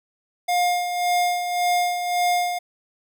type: tone with tremolo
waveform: square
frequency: 710 Hz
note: F5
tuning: 28 cents sharp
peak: -18 dBFS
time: 0.48-2.59 s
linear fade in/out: 10 ms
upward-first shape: sine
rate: 1.8 Hz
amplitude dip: 55%
effects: none